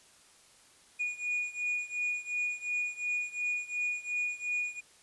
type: beating tone pair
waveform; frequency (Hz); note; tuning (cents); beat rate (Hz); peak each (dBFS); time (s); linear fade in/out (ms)
triangle; 2451 / 2453.8; D#7 / D#7; -27 / -25; 2.8; -32 / -34; 0.99-4.81; 20
effects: white hiss -60 dBFS RMS until 5.02 s + resampled to 24000 Hz